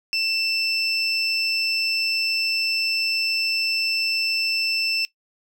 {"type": "tone pair together", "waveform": "triangle", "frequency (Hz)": [2673, 5306], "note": ["E7", "E8"], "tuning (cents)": [23, 10], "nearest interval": "octave", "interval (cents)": 1187, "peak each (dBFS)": -22, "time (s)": [0.13, 5.05], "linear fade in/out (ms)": 0, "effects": ["noise-tail reverb RT60 0.1 s tail -19 dB re dry"]}